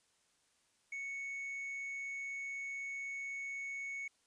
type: tone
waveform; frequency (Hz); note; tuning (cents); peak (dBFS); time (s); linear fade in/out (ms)
triangle; 2216; C#7; -1; -38; 0.92-4.08; 5
effects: white hiss -74 dBFS RMS until 4.26 s + resampled to 22050 Hz